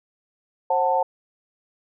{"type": "chord", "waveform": "sine", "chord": "F# diminished", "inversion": "second", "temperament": "just", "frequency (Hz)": [532.8, 740, 888], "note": ["C5", "F#5", "A5"], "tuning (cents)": [31, 0, 16], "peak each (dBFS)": [-23, -23, -21], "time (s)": [0.7, 1.03], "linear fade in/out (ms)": 5, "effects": []}